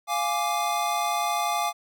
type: chord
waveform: square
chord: D diminished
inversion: first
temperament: equal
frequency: 698.5 / 830.6 / 1174.7 Hz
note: F5 / Ab5 / D6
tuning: 0 / 0 / 0 cents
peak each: -29 dBFS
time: 0.07-1.73 s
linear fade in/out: 50 ms
effects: none